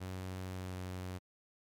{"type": "tone with pitch glide", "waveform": "sawtooth", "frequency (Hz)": [93, 91.88], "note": ["F#2", "F#2"], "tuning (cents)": [9, -12], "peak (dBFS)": -36, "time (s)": [0, 1.19], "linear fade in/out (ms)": 20, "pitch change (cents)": -21, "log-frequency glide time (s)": [0.48, 0.76], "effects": ["MP3 96 kbps"]}